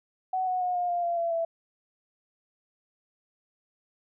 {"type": "tone with pitch steps", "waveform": "sine", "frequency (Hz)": [748, 735.6, 723.4, 711.3, 699.5, 687.9, 676.5, 665.2], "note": ["F#5", "F#5", "F#5", "F5", "F5", "F5", "E5", "E5"], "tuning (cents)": [19, -10, -39, 32, 3, -26, 45, 16], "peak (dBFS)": -25, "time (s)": [0.33, 1.45], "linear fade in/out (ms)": 5, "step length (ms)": 140, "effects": []}